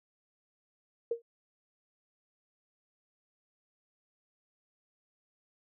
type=tone with exponential decay; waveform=sine; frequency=466.2 Hz; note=A#4; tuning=in tune; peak=-25 dBFS; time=1.11-1.22 s; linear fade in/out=5 ms; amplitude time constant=23 ms; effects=none